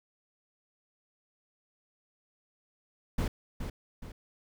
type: noise with echo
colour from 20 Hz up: brown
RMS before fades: -29 dBFS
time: 3.18-3.28 s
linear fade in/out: 5 ms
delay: 420 ms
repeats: 2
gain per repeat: -7 dB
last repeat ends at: 4.12 s
effects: none